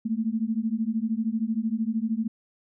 sine beating tone pair, 216.7 / 229.7 Hz, A3 / A#3, -26 / -25 cents, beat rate 13 Hz, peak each -27 / -27 dBFS, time 0.05-2.28 s, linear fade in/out 10 ms, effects none

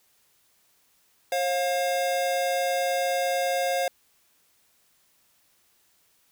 square tone pair together, 538 / 708.9 Hz, C5 / F5, +48 / +26 cents, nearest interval perfect fourth, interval 478 cents, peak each -27 dBFS, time 1.32-3.88 s, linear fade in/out 2 ms, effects white hiss -65 dBFS RMS until 6.31 s

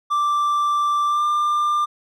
triangle tone with pitch glide, 1174.7 to 1193.9 Hz, D6 to D6, 0 to +28 cents, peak -15 dBFS, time 0.1-1.86 s, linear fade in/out 20 ms, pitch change +28 cents, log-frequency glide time 1.07-1.24 s, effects none

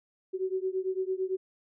sine beating tone pair, 372.7 / 381.6 Hz, F#4 / G4, +13 / -47 cents, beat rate 8.9 Hz, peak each -31 / -32 dBFS, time 0.33-1.37 s, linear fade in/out 20 ms, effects none

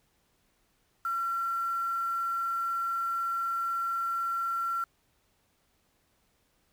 sine tone with quantisation, 1361 Hz, F6, 45 cents flat, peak -28 dBFS, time 1.05-4.84 s, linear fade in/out 2 ms, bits 8, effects pink hiss -71 dBFS RMS until 6.72 s

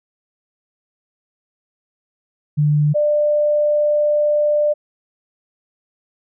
sine tone pair in turn, 148.7 / 594.8 Hz, D3 / D5, +22 / +22 cents, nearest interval 2 octaves, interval 2400 cents, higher second, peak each -12 / -13 dBFS, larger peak first, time 2.57-2.94 / 2.94-4.74 s, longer second, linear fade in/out 20 ms, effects none

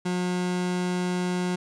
30% pulse tone, 180 Hz, F#3, 47 cents flat, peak -22 dBFS, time 0.05-1.56 s, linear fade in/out 10 ms, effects resampled to 22050 Hz

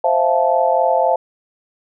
sine chord, F major seventh, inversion second, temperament just, 523.8 / 654.8 / 698.5 / 873.1 Hz, C5 / E5 / F5 / A5, +2 / -12 / 0 / -14 cents, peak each -18 dBFS, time 0.04-1.16 s, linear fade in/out 5 ms, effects none

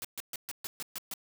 white noise bursts, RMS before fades -38 dBFS, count 8, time 0.02-1.138 s, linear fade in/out 0 ms, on 26 ms, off 130 ms, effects none

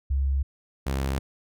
sine / sawtooth tone pair in turn, 68.1 / 67.4 Hz, C#2 / C#2, -30 / -48 cents, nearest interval unison, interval 18 cents, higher first, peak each -21 dBFS, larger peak neither, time 0.1-0.43 / 0.86-1.19 s, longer neither, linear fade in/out 10 ms, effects none

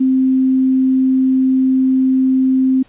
sine tone, 261.5 Hz, C4, 1 cent flat, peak -10 dBFS, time 0-2.83 s, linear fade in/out 10 ms, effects pink hiss -51 dBFS RMS until 2.88 s + resampled to 8000 Hz

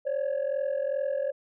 sine tone pair together, 534.5 / 577 Hz, C5 / D5, +37 / -31 cents, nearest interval minor second, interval 132 cents, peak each -27 dBFS, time 0.05-1.32 s, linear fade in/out 20 ms, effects tanh soft clip ceiling -23 dBFS

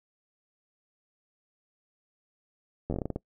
slowing click train, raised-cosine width 2 ms, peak -18 dBFS, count 10, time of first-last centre 2.9-3.16 s, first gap 11 ms, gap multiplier 1.23, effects noise-tail reverb RT60 0.1 s tail -22 dB re dry

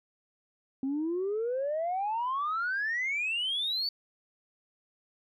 sine exponential sweep, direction up, 261.6 to 4573 Hz, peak -27 dBFS, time 0.83-3.89 s, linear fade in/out 2 ms, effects tanh soft clip ceiling -25 dBFS

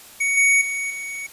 square tone with level steps, 2236 Hz, C#7, 14 cents sharp, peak -19 / -14 / -24 / -29 dBFS, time 0.2-1.27 s, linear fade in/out 10 ms, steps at 0.37 / 0.61 / 0.9 s, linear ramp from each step 5 ms, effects white hiss -44 dBFS RMS until 1.32 s + resampled to 32000 Hz

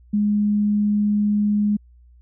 sine tone, 207.7 Hz, G#3, in tune, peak -16 dBFS, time 0.13-1.77 s, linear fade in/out 10 ms, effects added 60 Hz sine -47 dBFS peak until 2.21 s

